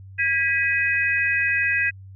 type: tone cluster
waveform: sine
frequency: 1633 / 1958 / 2520 Hz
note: G#6 / B6 / D#7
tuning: -30 / -15 / +21 cents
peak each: -23 dBFS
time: 0.18-1.91 s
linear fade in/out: 20 ms
effects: added 96 Hz sine -39 dBFS peak until 2.15 s